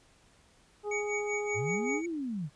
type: harmonic tone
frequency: 415.3 Hz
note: G#4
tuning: in tune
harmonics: 1 / 2 / 3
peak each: -32 / -40 / -48 dBFS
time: 0.83-2.02 s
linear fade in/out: 50 ms
type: tone with tremolo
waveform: square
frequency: 2245 Hz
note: C#7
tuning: 21 cents sharp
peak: -32 dBFS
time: 0.91-2.06 s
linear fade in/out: 5 ms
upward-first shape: sine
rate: 5.2 Hz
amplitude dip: 80%
type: linear two-way sweep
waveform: sine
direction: up then down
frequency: 90.8 to 349.2 to 132.7 Hz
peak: -32 dBFS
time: 1.54-2.5 s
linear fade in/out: 50 ms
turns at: 2.07 s
effects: pink hiss -63 dBFS RMS until 2.55 s + resampled to 22050 Hz